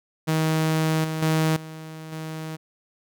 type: tone with level steps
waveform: sawtooth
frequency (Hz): 158.4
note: D#3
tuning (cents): +31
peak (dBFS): -16 / -22 / -15 / -32 / -27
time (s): 0.27-2.57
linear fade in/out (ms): 20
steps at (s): 1.04 / 1.22 / 1.56 / 2.12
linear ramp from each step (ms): 5
effects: none